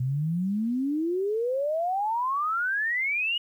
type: exponential sweep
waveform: sine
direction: up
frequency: 123.47 to 2933 Hz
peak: -24 dBFS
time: 0-3.38 s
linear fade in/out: 5 ms
effects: 10-bit